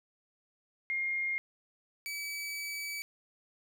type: tone pair in turn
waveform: sine / sawtooth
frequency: 2128 / 2292 Hz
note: C7 / D7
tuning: +29 / -43 cents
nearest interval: minor second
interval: 128 cents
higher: second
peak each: -30 / -33 dBFS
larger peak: first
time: 0.9-1.38 / 2.06-3.02 s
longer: second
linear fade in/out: 0 ms
effects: none